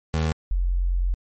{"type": "tone pair in turn", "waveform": ["25% pulse", "sine"], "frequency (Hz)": [79.3, 44.41], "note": ["D#2", "F1"], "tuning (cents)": [33, 30], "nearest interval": "minor seventh", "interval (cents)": 1003, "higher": "first", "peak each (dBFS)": [-17, -19], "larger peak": "first", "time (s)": [[0.14, 0.32], [0.51, 1.14]], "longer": "second", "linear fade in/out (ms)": 0, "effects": ["MP3 32 kbps"]}